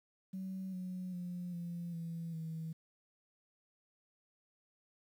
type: tone with pitch steps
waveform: sine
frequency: 189.2 / 183.28 / 177.55 / 172 / 166.62 / 161.41 Hz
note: F#3 / F#3 / F3 / F3 / E3 / E3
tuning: +39 / -16 / +29 / -26 / +19 / -36 cents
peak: -38 dBFS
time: 0.33-2.73 s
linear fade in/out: 10 ms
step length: 400 ms
effects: tanh soft clip ceiling -35 dBFS + 11-bit